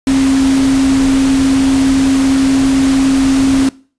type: tone in noise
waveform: sine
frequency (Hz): 268.4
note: C4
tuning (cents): +44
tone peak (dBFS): -8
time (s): 0.07-3.69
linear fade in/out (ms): 2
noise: pink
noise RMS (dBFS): -21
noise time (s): 0.07-3.69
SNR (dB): +10
effects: noise-tail reverb RT60 0.4 s tail -21 dB re dry + resampled to 22050 Hz